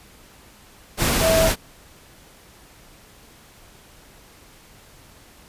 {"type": "tone in noise", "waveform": "sine", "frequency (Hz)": 650, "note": "E5", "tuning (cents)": -24, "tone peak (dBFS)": -16, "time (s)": [1.2, 1.51], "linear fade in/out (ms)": 50, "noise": "pink", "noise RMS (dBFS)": -20, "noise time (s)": [0.97, 1.56], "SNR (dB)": 1, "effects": ["pink hiss -49 dBFS RMS until 5.48 s", "resampled to 32000 Hz"]}